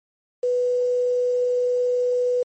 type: tone with quantisation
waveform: sine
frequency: 493.9 Hz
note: B4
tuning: in tune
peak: -18 dBFS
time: 0.43-2.43 s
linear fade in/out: 5 ms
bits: 7
effects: MP3 32 kbps